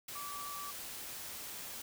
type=tone in noise; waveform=sine; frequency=1156 Hz; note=D6; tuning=28 cents flat; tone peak=-43 dBFS; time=0.15-0.71 s; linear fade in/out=5 ms; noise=white; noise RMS=-45 dBFS; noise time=0.08-1.82 s; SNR=-1 dB; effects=none